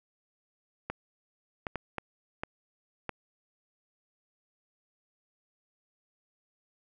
clicks, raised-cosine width 0.5 ms, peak -18 dBFS, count 6, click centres 0.9 / 1.668 / 1.757 / 1.983 / 2.435 / 3.093 s, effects none

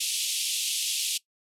pink band-pass noise, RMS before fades -29 dBFS, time 0-1.18 s, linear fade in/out 10 ms, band 2700 to 12000 Hz, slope 48 dB/octave, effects noise-tail reverb RT60 0.1 s tail -20 dB re dry

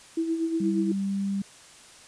sine tone with tremolo, 327.8 Hz, E4, 10 cents flat, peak -22 dBFS, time 0.17-0.92 s, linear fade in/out 5 ms, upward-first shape sine, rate 8.4 Hz, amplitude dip 55%
sine tone with pitch glide, 195.9 to 197.49 Hz, G3 to G3, -1 to +13 cents, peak -25 dBFS, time 0.6-1.42 s, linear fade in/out 5 ms, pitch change +14 cents, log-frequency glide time 0.95-1.22 s
effects white hiss -50 dBFS RMS until 2.07 s + resampled to 22050 Hz

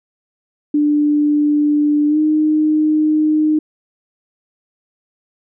sine tone with pitch glide, 295.8 to 307.3 Hz, D4 to D#4, +13 to -21 cents, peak -11 dBFS, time 0.74-3.59 s, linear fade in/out 5 ms, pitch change +66 cents, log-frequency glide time 2.08-2.18 s, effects none

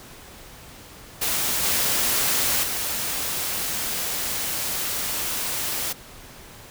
white noise with level steps, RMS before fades -24 / -22 / -27 dBFS, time 1.21-5.93 s, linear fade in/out 10 ms, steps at 1.63 / 2.63 s, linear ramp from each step 5 ms, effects pink hiss -44 dBFS RMS until 6.7 s

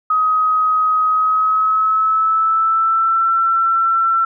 sine tone with pitch glide, 1262 to 1344.8 Hz, D#6 to E6, +24 to +34 cents, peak -12 dBFS, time 0.1-4.25 s, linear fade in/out 5 ms, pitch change +110 cents, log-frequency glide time 1.08-3.31 s, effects none

